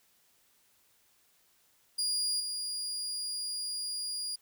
30% pulse tone with level steps, 4847 Hz, D#8, 46 cents flat, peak -26 / -31 dBFS, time 1.98-4.36 s, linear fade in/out 10 ms, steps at 2.4 s, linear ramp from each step 2 ms, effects white hiss -68 dBFS RMS until 4.41 s

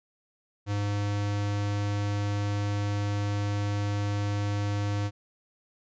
square tone, 102.3 Hz, G#2, 26 cents flat, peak -27 dBFS, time 0.66-5.11 s, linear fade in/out 50 ms, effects resampled to 16000 Hz

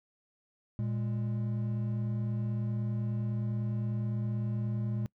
triangle tone pair together, 116.54 / 206.3 Hz, A#2 / G#3, 0 / -11 cents, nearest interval minor seventh, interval 989 cents, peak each -29 / -35 dBFS, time 0.79-5.06 s, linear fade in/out 0 ms, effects noise-tail reverb RT60 0.1 s tail -24 dB re dry

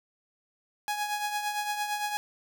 sawtooth tone with tremolo, 833 Hz, G#5, 5 cents sharp, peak -23 dBFS, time 0.88-2.17 s, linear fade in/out 0 ms, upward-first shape triangle, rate 8.8 Hz, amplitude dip 60%, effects none

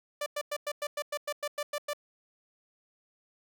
sawtooth tone bursts, 587.3 Hz, D5, in tune, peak -27 dBFS, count 12, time 0.21-1.934 s, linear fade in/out 5 ms, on 52 ms, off 100 ms, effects none

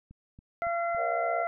click train, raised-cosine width 5 ms, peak -37 dBFS, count 4, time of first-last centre 0.11-0.948 s, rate 3.58 Hz
harmonic tone, 683 Hz, F5, 39 cents flat, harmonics 1 / 2 / 3, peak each -28 / -34 / -38 dBFS, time 0.62-1.47 s, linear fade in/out 0 ms
sine chord, D# minor seventh, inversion second, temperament equal with one note detuned, 472.7 / 554.4 / 622.3 / 740 Hz, A#4 / C#5 / D#5 / F#5, +24 / 0 / 0 / 0 cents, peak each -37 dBFS, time 0.96-1.46 s, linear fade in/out 50 ms
effects none

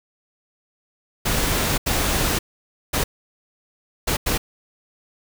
pink noise bursts at uneven times, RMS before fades -21 dBFS, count 5, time 1.25-1.78 / 1.86-2.39 / 2.93-3.04 / 4.07-4.17 / 4.26-4.38 s, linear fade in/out 10 ms, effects none

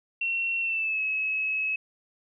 sine tone with pitch glide, 2721 to 2574 Hz, F7 to E7, -46 to -42 cents, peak -25 dBFS, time 0.21-1.76 s, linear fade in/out 5 ms, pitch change -96 cents, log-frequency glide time 0.61-1.01 s, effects none

